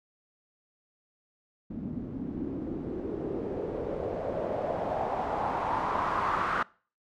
white noise with low-pass filter sweep, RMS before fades -32 dBFS, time 1.7-6.63 s, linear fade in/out 5 ms, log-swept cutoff 220 to 1300 Hz, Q 3.5, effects noise-tail reverb RT60 0.4 s tail -23 dB re dry

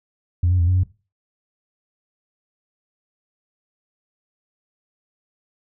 sine tone with pitch steps, 87.6 / 90.9 / 85.4 / 91.4 / 92.2 Hz, F2 / F#2 / F2 / F#2 / F#2, +6 / -30 / -38 / -21 / -6 cents, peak -13 dBFS, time 0.43-0.835 s, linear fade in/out 5 ms, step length 81 ms, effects noise-tail reverb RT60 0.3 s tail -19 dB re dry + tanh soft clip ceiling -11 dBFS

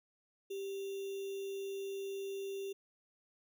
sine tone with sample-and-hold, 392 Hz, G4, in tune, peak -38 dBFS, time 0.5-2.73 s, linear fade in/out 10 ms, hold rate 3150 Hz, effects none

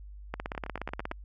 two click trains, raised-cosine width 0.5 ms, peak -18 / -24 dBFS, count 14 / 6, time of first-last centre 0.34-1.114 / 0.55-1.117 s, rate 16.8 / 8.82 Hz, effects added 50 Hz sine -43 dBFS peak until 1.24 s

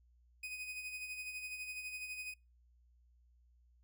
40% pulse tone with tremolo, 2500 Hz, D#7, 8 cents sharp, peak -40 dBFS, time 0.43-2.34 s, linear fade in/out 5 ms, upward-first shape sine, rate 12 Hz, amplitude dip 50%, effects noise-tail reverb RT60 0.3 s tail -25 dB re dry + added 60 Hz sine -65 dBFS peak until 3.83 s

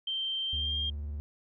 sine tone with pitch glide, 3136 to 3206 Hz, G7 to G7, 0 to +38 cents, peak -30 dBFS, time 0.07-0.9 s, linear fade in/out 5 ms, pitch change +38 cents, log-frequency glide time 0.45-0.77 s
triangle tone with vibrato, 73.4 Hz, D2, in tune, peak -32 dBFS, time 0.53-1.2 s, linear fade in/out 0 ms, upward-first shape square, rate 20 Hz, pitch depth 73 cents each way
effects none

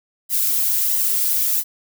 violet noise with flanger, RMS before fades -19 dBFS, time 0.29-1.64 s, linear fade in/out 50 ms, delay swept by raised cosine 0.99 to 3.29 ms, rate 1.5 Hz, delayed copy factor +0.65, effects none

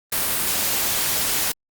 white noise, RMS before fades -22 dBFS, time 0.12-1.52 s, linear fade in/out 5 ms, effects Opus 32 kbps

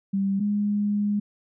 sine tone pair in turn, 196 / 206 Hz, G3 / G#3, 0 / -14 cents, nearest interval minor second, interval 86 cents, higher second, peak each -21 dBFS, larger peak neither, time 0.13-0.4 / 0.4-1.2 s, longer second, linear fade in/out 10 ms, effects none

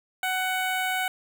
15% pulse tone with notch filter, 746 Hz, F#5, 14 cents sharp, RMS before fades -27 dBFS, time 0.23-1.08 s, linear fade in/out 2 ms, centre 5700 Hz, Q 1.4, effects none

